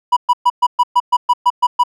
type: tone bursts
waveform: triangle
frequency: 979 Hz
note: B5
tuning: 15 cents flat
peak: -6 dBFS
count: 11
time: 0.12-1.837 s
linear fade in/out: 10 ms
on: 47 ms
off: 120 ms
effects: none